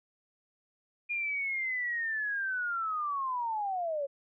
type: linear sweep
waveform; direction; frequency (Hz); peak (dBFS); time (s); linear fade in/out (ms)
sine; down; 2431 to 542; -30; 1.09-4.07; 20
effects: none